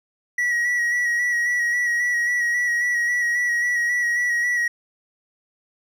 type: tone with vibrato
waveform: triangle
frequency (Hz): 1923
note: B6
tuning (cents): -47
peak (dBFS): -17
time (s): 0.38-4.68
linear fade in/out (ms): 5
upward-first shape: square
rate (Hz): 3.7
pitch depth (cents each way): 23
effects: none